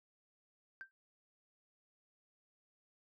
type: tone with exponential decay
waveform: sine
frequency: 1568 Hz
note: G6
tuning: in tune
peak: -40 dBFS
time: 0.81-0.91 s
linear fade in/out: 0 ms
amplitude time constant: 20 ms
effects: tanh soft clip ceiling -39 dBFS